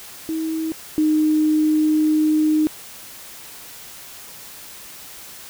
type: tone pair in turn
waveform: sine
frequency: 320 / 308.2 Hz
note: D#4 / D#4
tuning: +49 / -16 cents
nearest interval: minor second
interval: 65 cents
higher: first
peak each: -21 / -14 dBFS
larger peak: second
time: 0.29-0.72 / 0.98-2.67 s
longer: second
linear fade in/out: 0 ms
effects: white hiss -39 dBFS RMS until 5.49 s